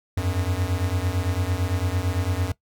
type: beating tone pair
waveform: square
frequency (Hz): 86.8 / 95.7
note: F2 / G2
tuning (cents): -10 / -41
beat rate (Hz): 8.9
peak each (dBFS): -26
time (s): 0.17-2.52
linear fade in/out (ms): 5
effects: noise-tail reverb RT60 0.1 s tail -19 dB re dry